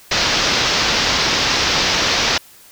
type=low-pass noise; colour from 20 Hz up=white; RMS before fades=-17 dBFS; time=0.11-2.38 s; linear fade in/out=5 ms; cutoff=5800 Hz; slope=48 dB/octave; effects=white hiss -45 dBFS RMS until 2.71 s